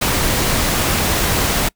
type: noise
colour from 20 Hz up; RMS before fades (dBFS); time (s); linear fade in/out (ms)
pink; -17; 0.01-1.69; 10
effects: noise-tail reverb RT60 0.1 s tail -25 dB re dry